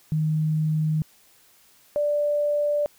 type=tone pair in turn; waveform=sine; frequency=155.56 / 587.3 Hz; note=D#3 / D5; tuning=0 / 0 cents; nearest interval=octave + major seventh; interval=2300 cents; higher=second; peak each=-20 dBFS; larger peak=neither; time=0.12-1.02 / 1.96-2.86 s; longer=neither; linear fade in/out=0 ms; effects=white hiss -57 dBFS RMS until 2.98 s